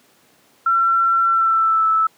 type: tone with pitch glide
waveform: sine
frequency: 1354 to 1311.7 Hz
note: E6 to E6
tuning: +46 to -9 cents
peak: -13 dBFS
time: 0.66-2.07 s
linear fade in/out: 5 ms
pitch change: -55 cents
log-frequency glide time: 1.24-1.88 s
effects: pink hiss -55 dBFS RMS until 2.17 s + high-pass 200 Hz 12 dB/octave